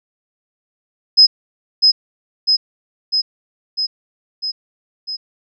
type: tone with echo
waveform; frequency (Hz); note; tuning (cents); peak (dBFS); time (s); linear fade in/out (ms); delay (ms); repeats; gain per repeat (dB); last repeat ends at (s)
sine; 5080; D#8; +35; -4; 1.17-1.27; 20; 650; 6; -3; 5.17
effects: none